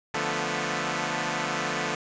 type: chord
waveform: 5% pulse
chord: B half-diminished seventh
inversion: first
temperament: equal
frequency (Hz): 146.83 / 174.61 / 220 / 246.9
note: D3 / F3 / A3 / B3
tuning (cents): 0 / 0 / 0 / 0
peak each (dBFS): -21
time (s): 0.14-1.95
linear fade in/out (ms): 2
effects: resampled to 16000 Hz + 8-bit